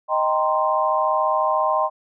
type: chord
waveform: sine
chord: C minor seventh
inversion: first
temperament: equal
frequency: 622.3 / 784 / 932.3 / 1046.5 Hz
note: Eb5 / G5 / Bb5 / C6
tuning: 0 / 0 / 0 / 0 cents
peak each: -22 / -24 / -25 / -21 dBFS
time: 0.08-1.9 s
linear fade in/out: 50 ms
effects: none